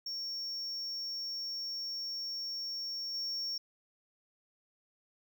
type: tone with level steps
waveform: triangle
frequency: 5500 Hz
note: F8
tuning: 27 cents flat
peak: -35 / -33 dBFS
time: 0.06-3.58 s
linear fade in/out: 5 ms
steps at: 3.14 s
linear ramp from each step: 5 ms
effects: none